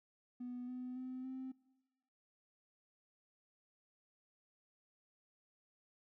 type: tone with pitch steps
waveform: triangle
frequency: 246.9 / 251.5 / 256.2 / 261 Hz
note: B3 / B3 / C4 / C4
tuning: 0 / +32 / -36 / -4 cents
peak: -39 dBFS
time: 0.4-1.52 s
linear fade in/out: 10 ms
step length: 280 ms
effects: noise-tail reverb RT60 1.0 s tail -23 dB re dry + tanh soft clip ceiling -39 dBFS